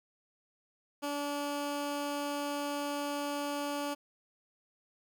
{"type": "tone", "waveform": "15% pulse", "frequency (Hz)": 288.2, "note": "D4", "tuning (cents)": -33, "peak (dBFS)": -27, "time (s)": [1.02, 3.95], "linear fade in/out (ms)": 20, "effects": []}